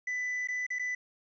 triangle tone with dropouts, 1993 Hz, B6, 15 cents sharp, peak -29 dBFS, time 0.07-0.95 s, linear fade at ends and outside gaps 5 ms, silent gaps 0.474-0.485 / 0.666-0.703 / 0.787-0.794 s, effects resampled to 16000 Hz + 11-bit

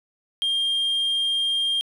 sine tone, 3207 Hz, G7, 39 cents sharp, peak -18 dBFS, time 0.42-1.81 s, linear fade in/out 0 ms, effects tanh soft clip ceiling -19 dBFS + 9-bit

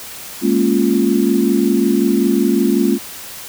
sine chord, Bb minor seventh, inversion third, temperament equal, 207.7 / 233.1 / 277.2 / 349.2 Hz, Ab3 / Bb3 / Db4 / F4, 0 / 0 / 0 / 0 cents, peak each -17 dBFS, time 0.41-2.99 s, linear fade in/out 50 ms, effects white hiss -32 dBFS RMS until 3.48 s

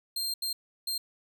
sawtooth tone bursts at uneven times, 4186 Hz, C8, in tune, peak -27 dBFS, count 3, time 0.16-0.34 / 0.42-0.53 / 0.87-0.98 s, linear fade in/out 5 ms, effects none

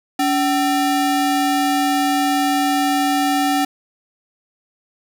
square ring-modulated tone, 523.3 Hz, C5, in tune, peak -13 dBFS, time 0.19-3.65 s, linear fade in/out 5 ms, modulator 239 Hz, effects none

